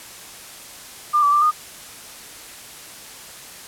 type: tone with pitch steps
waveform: sine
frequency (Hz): 1198 / 1155 / 1181 / 1226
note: D6 / D6 / D6 / D#6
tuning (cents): +34 / -29 / +9 / -26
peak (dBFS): -13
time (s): 1.13-1.514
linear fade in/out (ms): 20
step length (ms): 96
effects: white hiss -39 dBFS RMS until 3.67 s + low-pass 12000 Hz 12 dB/octave